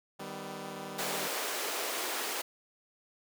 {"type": "chord", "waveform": "10% pulse", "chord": "Eb augmented", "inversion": "none", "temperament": "equal with one note detuned", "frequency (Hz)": [155.56, 196, 250.5], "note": ["Eb3", "G3", "B3"], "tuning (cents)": [0, 0, 25], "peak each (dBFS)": [-37, -34, -37], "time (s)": [0.19, 1.28], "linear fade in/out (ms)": 10}
{"type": "high-pass noise", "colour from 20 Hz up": "pink", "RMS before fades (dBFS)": -35, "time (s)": [0.98, 2.42], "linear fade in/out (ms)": 10, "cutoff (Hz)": 380, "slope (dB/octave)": 24}
{"effects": []}